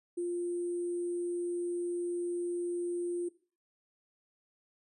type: tone with sample-and-hold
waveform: sine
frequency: 349.2 Hz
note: F4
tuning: in tune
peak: -31 dBFS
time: 0.17-3.29 s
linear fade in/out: 10 ms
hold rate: 8820 Hz
effects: noise-tail reverb RT60 0.4 s tail -19 dB re dry + resampled to 32000 Hz